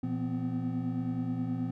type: tone cluster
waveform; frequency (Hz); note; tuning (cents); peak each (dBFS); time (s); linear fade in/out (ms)
triangle; 118.1 / 170.8 / 246.4 / 255.8; A#2 / F3 / B3 / C4; +23 / -38 / -4 / -39; -34 / -35 / -37 / -31; 0.03-1.71; 5
effects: none